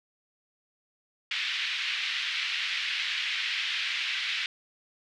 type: band-pass noise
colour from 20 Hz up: pink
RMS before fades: -31 dBFS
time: 1.31-4.46 s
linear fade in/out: 2 ms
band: 2000 to 3800 Hz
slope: 24 dB/octave
effects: none